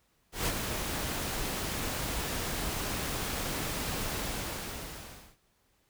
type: noise with ADSR envelope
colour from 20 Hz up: pink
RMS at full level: -29 dBFS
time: 0.32-5.37 s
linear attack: 150 ms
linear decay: 40 ms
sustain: -5 dB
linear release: 1200 ms
effects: pink hiss -71 dBFS RMS until 5.89 s